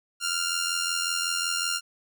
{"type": "tone with amplitude modulation", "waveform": "10% pulse", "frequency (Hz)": 1396.9, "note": "F6", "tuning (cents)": 0, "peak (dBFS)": -15, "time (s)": [0.2, 1.81], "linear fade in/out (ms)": 50, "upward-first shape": "sine", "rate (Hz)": 85.4, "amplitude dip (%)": 55, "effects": []}